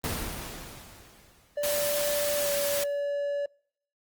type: noise with exponential decay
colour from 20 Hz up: pink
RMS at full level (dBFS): -29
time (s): 0.04-1.79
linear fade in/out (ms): 0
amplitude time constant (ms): 380
type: tone with pitch glide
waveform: triangle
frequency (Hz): 583 to 572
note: D5 to D5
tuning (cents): -13 to -46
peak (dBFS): -25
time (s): 1.57-3.46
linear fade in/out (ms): 5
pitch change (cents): -33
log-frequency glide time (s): 2.37-2.53
type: noise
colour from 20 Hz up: white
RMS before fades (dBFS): -31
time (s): 1.63-2.84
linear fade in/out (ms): 5
effects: noise-tail reverb RT60 0.6 s tail -26 dB re dry + Opus 24 kbps